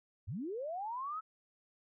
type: linear sweep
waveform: sine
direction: up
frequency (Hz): 73.5 to 1318.5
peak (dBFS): -37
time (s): 0.27-1.21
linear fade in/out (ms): 20
effects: none

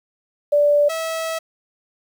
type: tone pair in turn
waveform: sine / sawtooth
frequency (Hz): 584 / 649.5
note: D5 / E5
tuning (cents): -10 / -26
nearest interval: major second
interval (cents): 184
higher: second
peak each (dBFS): -12 / -19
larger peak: first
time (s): 0.52-0.89 / 0.89-1.39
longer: second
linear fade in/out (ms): 10
effects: 8-bit

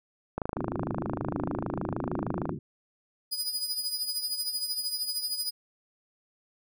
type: click train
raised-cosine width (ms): 1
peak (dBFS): -16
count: 57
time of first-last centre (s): 0.38-2.493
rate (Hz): 26.5
type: band-pass noise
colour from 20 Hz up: white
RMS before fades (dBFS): -35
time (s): 0.56-2.59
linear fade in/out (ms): 10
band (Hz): 100 to 370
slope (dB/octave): 96
type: tone with tremolo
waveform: sawtooth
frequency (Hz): 4948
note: D#8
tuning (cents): -10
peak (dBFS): -24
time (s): 3.31-5.51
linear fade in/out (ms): 20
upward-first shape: triangle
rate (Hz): 13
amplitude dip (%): 70
effects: none

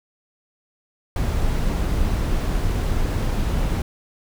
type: noise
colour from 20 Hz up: brown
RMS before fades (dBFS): -21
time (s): 1.16-3.82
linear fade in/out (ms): 2
effects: none

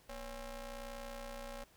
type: ring-modulated tone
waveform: sawtooth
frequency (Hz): 264.5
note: C4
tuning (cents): +19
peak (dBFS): -37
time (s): 0.09-1.64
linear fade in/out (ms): 5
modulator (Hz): 295
effects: pink hiss -66 dBFS RMS until 1.76 s

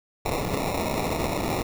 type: noise with sample-and-hold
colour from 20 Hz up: white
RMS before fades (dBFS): -27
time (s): 0.25-1.63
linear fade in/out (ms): 10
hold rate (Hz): 1575
effects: none

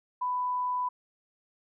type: tone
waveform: sine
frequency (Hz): 995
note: B5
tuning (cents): +13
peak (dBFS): -27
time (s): 0.21-0.89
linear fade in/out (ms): 10
effects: none

